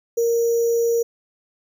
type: tone with sample-and-hold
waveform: sine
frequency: 466.2 Hz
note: A#4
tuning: in tune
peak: -16 dBFS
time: 0.17-1.03 s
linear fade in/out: 10 ms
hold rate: 6300 Hz
effects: none